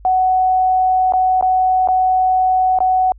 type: tone with dropouts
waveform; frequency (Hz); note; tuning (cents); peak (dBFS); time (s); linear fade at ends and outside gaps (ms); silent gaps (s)
sine; 745; F#5; +12; -11; 0.05-3.12; 1; 1.123-1.136 / 1.411-1.425 / 1.875-1.886 / 2.788-2.804
effects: added 50 Hz sine -38 dBFS peak until 3.18 s